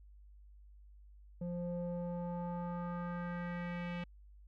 square tone with low-pass filter sweep, 174.61 Hz, F3, in tune, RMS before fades -40 dBFS, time 1.41-4.04 s, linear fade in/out 5 ms, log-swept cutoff 420 to 2700 Hz, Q 2.5, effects added 50 Hz sine -55 dBFS peak until 4.47 s

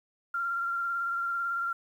sine tone with vibrato, 1380 Hz, F6, 21 cents flat, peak -28 dBFS, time 0.34-1.73 s, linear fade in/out 5 ms, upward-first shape triangle, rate 18 Hz, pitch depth 26 cents each way, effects 10-bit

